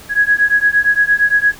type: beating tone pair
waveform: sine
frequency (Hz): 1661.2 / 1669.9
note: G#6 / G#6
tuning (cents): 0 / +9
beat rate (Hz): 8.7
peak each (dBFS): -13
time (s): 0.09-1.55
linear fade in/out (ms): 50
effects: pink hiss -38 dBFS RMS until 1.59 s